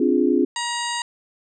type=chord; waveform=sine; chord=D half-diminished seventh; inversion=third; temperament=equal; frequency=261.6 / 293.7 / 349.2 / 415.3 Hz; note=C4 / D4 / F4 / Ab4; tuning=0 / 0 / 0 / 0 cents; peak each=-20 / -21 / -20 / -23 dBFS; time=0-0.45 s; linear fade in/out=5 ms
type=harmonic tone; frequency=950 Hz; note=A#5; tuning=33 cents sharp; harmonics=1 / 2 / 3 / 4 / 5 / 7 / 8 / 9; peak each=-27 / -30 / -32 / -33 / -34 / -35 / -36 / -37 dBFS; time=0.56-1.02 s; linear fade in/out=2 ms
effects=none